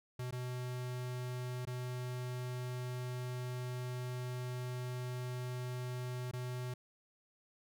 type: tone with dropouts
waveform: square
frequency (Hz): 125.1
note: B2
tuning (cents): +23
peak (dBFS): -39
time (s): 0.19-6.74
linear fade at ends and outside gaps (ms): 5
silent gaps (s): 0.31-0.324 / 1.653-1.671 / 6.313-6.333
effects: none